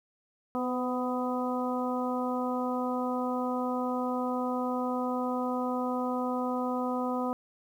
harmonic tone with a mistuned harmonic, 250 Hz, B3, 21 cents sharp, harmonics 1 / 2 / 3 / 4 / 5, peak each -31 / -34 / -36 / -37 / -38 dBFS, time 0.55-7.33 s, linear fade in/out 0 ms, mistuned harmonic 2, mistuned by +18 cents, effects 10-bit

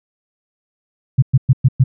sine tone bursts, 130 Hz, C3, 11 cents flat, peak -6 dBFS, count 5, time 1.18-1.84 s, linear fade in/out 10 ms, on 44 ms, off 110 ms, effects none

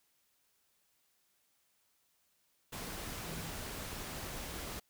sine tone in noise, 164.3 Hz, E3, 5 cents flat, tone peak -46 dBFS, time 3.23-3.51 s, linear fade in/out 10 ms, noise pink, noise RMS -43 dBFS, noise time 2.72-4.8 s, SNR -6 dB, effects white hiss -75 dBFS RMS until 4.89 s

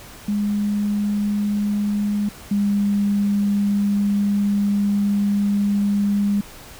sine tone pair in turn, 206.1 / 202.8 Hz, G#3 / G#3, -13 / -41 cents, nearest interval unison, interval 28 cents, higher first, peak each -18 / -16 dBFS, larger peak second, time 0.28-2.29 / 2.51-6.41 s, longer second, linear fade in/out 5 ms, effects pink hiss -41 dBFS RMS until 6.79 s

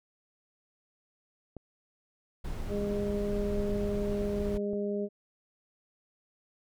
clicks, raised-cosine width 2 ms, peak -28 dBFS, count 4, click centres 1.567 / 4.218 / 4.544 / 4.733 s
brown noise, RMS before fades -36 dBFS, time 2.44-4.58 s, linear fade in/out 10 ms
harmonic tone, 204 Hz, G#3, 31 cents flat, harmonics 1 / 2 / 3, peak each -33 / -32 / -38 dBFS, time 2.68-5.09 s, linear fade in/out 50 ms
effects none

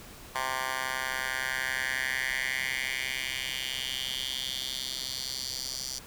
10% pulse tone with high-pass filter sweep, 130.9 Hz, C3, 1 cent sharp, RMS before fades -33 dBFS, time 0.35-5.99 s, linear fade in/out 5 ms, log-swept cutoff 1100 to 5200 Hz, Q 3.5, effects pink hiss -48 dBFS RMS until 6.06 s

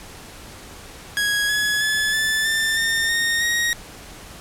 sawtooth tone with pitch steps, 1659 / 1689 / 1719.5 / 1750.6 / 1782.2 / 1814.4 / 1847.2 / 1880.5 Hz, G#6 / G#6 / A6 / A6 / A6 / A#6 / A#6 / A#6, -2 / +29 / -40 / -9 / +22 / -47 / -16 / +15 cents, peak -15 dBFS, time 1.17-3.73 s, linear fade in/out 0 ms, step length 320 ms, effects pink hiss -40 dBFS RMS until 4.4 s + low-pass 12000 Hz 12 dB/octave

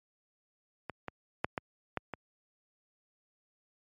clicks, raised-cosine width 0.5 ms, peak -22 / -22 / -13 / -17 / -16 / -22 dBFS, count 6, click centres 0.897 / 1.083 / 1.445 / 1.578 / 1.973 / 2.137 s, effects high-pass 80 Hz 12 dB/octave + MP3 64 kbps

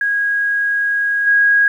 sine tone with level steps, 1645 Hz, G#6, 17 cents flat, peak -14 / -9 dBFS, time 0.01-1.68 s, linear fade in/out 2 ms, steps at 1.26 s, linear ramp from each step 20 ms, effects 8-bit

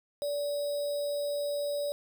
sine tone with sample-and-hold, 578 Hz, D5, 28 cents flat, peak -29 dBFS, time 0.22-1.92 s, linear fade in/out 0 ms, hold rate 4410 Hz, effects none

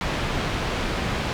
pink low-pass noise, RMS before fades -26 dBFS, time 0.01-1.33 s, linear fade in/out 0 ms, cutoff 3600 Hz, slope 12 dB/octave, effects none

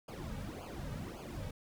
brown noise with flanger, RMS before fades -43 dBFS, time 0.08-1.51 s, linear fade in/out 5 ms, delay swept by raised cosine 0.52 to 2.92 ms, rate 1.8 Hz, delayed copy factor -0.95, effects none

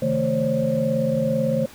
sine tone cluster, 137.9 / 160.3 / 223.1 / 531 / 569 Hz, C#3 / E3 / A3 / C5 / C#5, -9 / -48 / +24 / +25 / +45 cents, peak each -28 / -27 / -24 / -22 / -30 dBFS, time 0.02-1.66 s, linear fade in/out 5 ms, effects pink hiss -45 dBFS RMS until 1.74 s

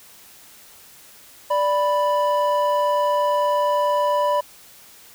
triangle tone pair together, 586.9 / 987.8 Hz, D5 / B5, -1 / 0 cents, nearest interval major sixth, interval 901 cents, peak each -18 dBFS, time 1.5-4.41 s, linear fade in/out 10 ms, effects white hiss -47 dBFS RMS until 5.14 s

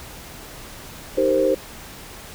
sine chord, C minor seventh, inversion first, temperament equal, 311.1 / 392 / 466.2 / 523.3 Hz, Eb4 / G4 / Bb4 / C5, 0 / 0 / 0 / 0 cents, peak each -24 / -22 / -24 / -18 dBFS, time 1.17-1.55 s, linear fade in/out 10 ms, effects pink hiss -39 dBFS RMS until 2.34 s

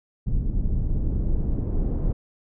brown noise with low-pass filter sweep, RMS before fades -23 dBFS, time 0.26-2.13 s, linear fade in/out 10 ms, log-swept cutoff 210 to 490 Hz, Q 0.82, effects none

